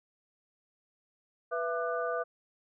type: tone cluster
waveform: sine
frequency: 492.8 / 668 / 1197 / 1487 Hz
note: B4 / E5 / D6 / F#6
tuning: -4 / +23 / +33 / +8 cents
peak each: -34 / -34 / -36 / -39 dBFS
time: 1.51-2.24 s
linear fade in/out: 20 ms
effects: none